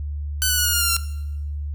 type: tone with pitch steps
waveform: 5% pulse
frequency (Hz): 1506 / 1482.7 / 1459.8 / 1437.2 / 1414.9 / 1393 / 1371.5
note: F#6 / F#6 / F#6 / F6 / F6 / F6 / F6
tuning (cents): +30 / +3 / -24 / +49 / +22 / -5 / -32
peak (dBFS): -7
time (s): 0.42-0.966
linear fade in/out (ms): 0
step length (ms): 78
effects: noise-tail reverb RT60 0.9 s tail -17 dB re dry + added 73 Hz sine -25 dBFS peak until 1.74 s